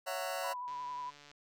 sawtooth chord, F# dominant seventh, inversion second, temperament just, 555 / 666 / 740 / 925 Hz, C#5 / E5 / F#5 / A#5, +2 / +18 / 0 / -14 cents, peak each -36 / -37 / -37 / -42 dBFS, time 0.06-0.54 s, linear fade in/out 20 ms
sine tone with vibrato, 989 Hz, B5, 2 cents sharp, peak -38 dBFS, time 0.43-1.11 s, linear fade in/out 20 ms, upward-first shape triangle, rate 11 Hz, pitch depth 27 cents each way
click train, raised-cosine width 0.2 ms, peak -38 dBFS, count 93, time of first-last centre 0.68-1.314 s, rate 145 Hz
effects none

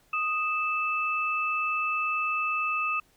sine tone pair together, 1244.5 / 2631 Hz, D#6 / E7, 0 / -4 cents, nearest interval octave + minor second, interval 1296 cents, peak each -28 dBFS, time 0.13-3 s, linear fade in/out 5 ms, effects pink hiss -64 dBFS RMS until 3.16 s

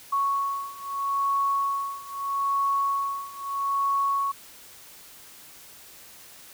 sine beating tone pair, 1108.7 / 1109.48 Hz, C#6 / C#6, 0 / +1 cents, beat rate 0.78 Hz, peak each -28 / -26 dBFS, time 0.12-4.32 s, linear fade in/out 10 ms, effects white hiss -48 dBFS RMS until 6.53 s

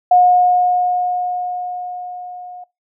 sine tone with level ramp, 721 Hz, F#5, 45 cents flat, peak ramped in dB -6 to -31 dBFS, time 0.11-2.64 s, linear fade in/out 5 ms, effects noise-tail reverb RT60 0.2 s tail -22 dB re dry

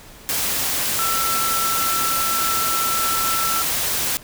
sine tone in noise, 1335 Hz, E6, 22 cents sharp, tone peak -22 dBFS, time 0.99-3.62 s, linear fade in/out 0 ms, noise white, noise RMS -22 dBFS, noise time 0.29-4.17 s, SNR -3 dB, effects pink hiss -43 dBFS RMS until 4.23 s

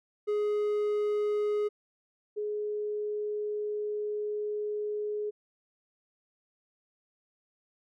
triangle / sine tone pair in turn, 417.8 / 419.6 Hz, G#4 / G#4, +10 / +18 cents, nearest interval unison, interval 8 cents, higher second, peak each -24 / -30 dBFS, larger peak first, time 0.27-1.69 / 2.36-5.31 s, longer second, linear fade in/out 20 ms, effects none

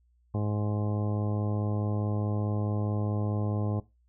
harmonic tone, 104.7 Hz, G#2, 15 cents sharp, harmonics 1 / 2 / 3 / 4 / 5 / 6 / 7 / 8 / 10, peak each -28 / -34 / -38 / -40 / -42 / -44 / -45 / -46 / -48 dBFS, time 0.34-3.8 s, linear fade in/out 5 ms, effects noise-tail reverb RT60 0.2 s tail -17 dB re dry + added 60 Hz sine -63 dBFS peak until 4.08 s

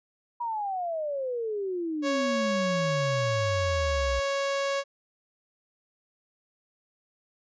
sine exponential sweep, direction down, 971 to 59.9 Hz, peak -28 dBFS, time 0.4-4.2 s, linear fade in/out 10 ms
sawtooth tone, 554.4 Hz, C#5, in tune, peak -22 dBFS, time 2.02-4.84 s, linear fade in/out 50 ms
effects resampled to 16000 Hz

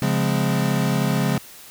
square chord, Db major seventh, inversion none, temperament equal with one note detuned, 138.59 / 174.61 / 207.7 / 257.6 Hz, Db3 / F3 / Ab3 / C4, 0 / 0 / 0 / -27 cents, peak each -23 / -25 / -25 / -28 dBFS, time 0.02-1.38 s, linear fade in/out 2 ms, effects white hiss -43 dBFS RMS until 1.7 s

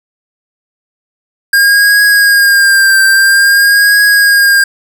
square tone with vibrato, 1612 Hz, G6, 48 cents sharp, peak -5 dBFS, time 1.53-4.64 s, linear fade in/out 5 ms, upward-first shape triangle, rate 0.5 Hz, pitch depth 47 cents each way, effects none

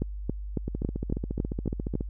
two click trains, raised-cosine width 3 ms, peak -14 / -18 dBFS, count 8 / 20, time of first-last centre 0.02-1.954 / 0.68-2.009 s, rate 3.62 / 14.3 Hz, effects added 50 Hz sine -33 dBFS peak until 2.09 s

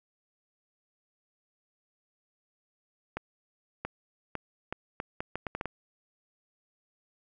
accelerating click train, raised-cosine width 0.5 ms, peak -18 dBFS, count 11, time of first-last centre 3.17-5.657 s, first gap 680 ms, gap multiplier 0.74, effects none

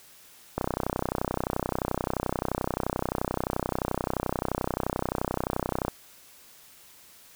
click train, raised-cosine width 1 ms, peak -12 dBFS, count 168, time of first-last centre 0.58-5.882 s, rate 31.5 Hz, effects white hiss -53 dBFS RMS until 7.35 s

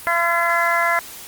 harmonic tone, 340.5 Hz, F4, 44 cents flat, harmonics 2 / 3 / 4 / 5 / 6, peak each -22 / -22 / -22 / -22 / -22 dBFS, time 0.07-0.99 s, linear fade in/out 0 ms, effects white hiss -37 dBFS RMS until 1.27 s + Opus 32 kbps

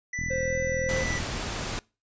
square tone with vibrato, 1975.5 Hz, B6, in tune, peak -31 dBFS, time 0.13-1.19 s, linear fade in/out 5 ms, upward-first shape triangle, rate 2.6 Hz, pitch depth 14 cents each way
click train, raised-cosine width 5 ms, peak -23 dBFS, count 44, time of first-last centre 0.19-1.226 s, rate 41.5 Hz
triangle tone, 523.3 Hz, C5, in tune, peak -26 dBFS, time 0.3-1.04 s, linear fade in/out 10 ms
pink noise, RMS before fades -32 dBFS, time 0.89-1.79 s, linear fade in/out 0 ms
effects noise-tail reverb RT60 0.3 s tail -24 dB re dry + resampled to 16000 Hz

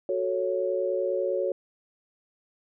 sine chord, F# minor, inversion none, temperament equal, 370 / 440 / 554.4 Hz, F#4 / A4 / C#5, 0 / 0 / 0 cents, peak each -29 / -31 / -27 dBFS, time 0.09-1.52 s, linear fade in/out 2 ms, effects none

